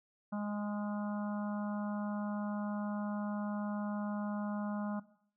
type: harmonic tone with a mistuned harmonic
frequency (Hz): 207.2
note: G#3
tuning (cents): -4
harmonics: 1 / 3 / 4 / 5 / 6 / 7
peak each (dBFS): -35 / -45 / -47 / -49 / -51 / -52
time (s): 0.32-5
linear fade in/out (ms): 10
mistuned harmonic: 7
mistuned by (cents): -15
effects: noise-tail reverb RT60 0.6 s tail -17 dB re dry